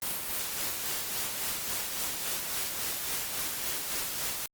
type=noise with tremolo; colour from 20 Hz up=white; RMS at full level=-32 dBFS; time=0.02-4.46 s; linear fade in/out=2 ms; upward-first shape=sine; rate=3.6 Hz; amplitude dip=35%; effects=Opus 32 kbps